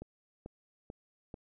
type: click train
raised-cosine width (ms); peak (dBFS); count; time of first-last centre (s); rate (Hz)
2; -30; 4; 0.02-1.342; 2.27
effects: none